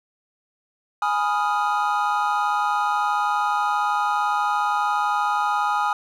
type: chord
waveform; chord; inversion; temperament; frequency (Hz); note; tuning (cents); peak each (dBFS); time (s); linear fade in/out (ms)
triangle; F half-diminished seventh; first; equal; 830.6 / 987.8 / 1244.5 / 1396.9; Ab5 / Cb6 / Eb6 / F6; 0 / 0 / 0 / 0; -21 / -26 / -22 / -27; 1.02-5.93; 2
effects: none